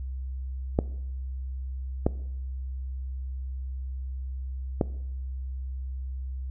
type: clicks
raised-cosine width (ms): 2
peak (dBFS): -8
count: 3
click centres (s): 0.789 / 2.065 / 4.812
effects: noise-tail reverb RT60 0.8 s tail -19 dB re dry + added 65 Hz sine -31 dBFS peak until 6.5 s